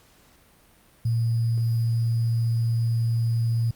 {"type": "tone with sample-and-hold", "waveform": "sine", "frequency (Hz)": 115.3, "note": "A#2", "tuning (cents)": -19, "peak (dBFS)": -20, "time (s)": [1.05, 3.71], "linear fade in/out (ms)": 5, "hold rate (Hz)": 4900, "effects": ["pink hiss -57 dBFS RMS until 3.75 s", "Opus 48 kbps"]}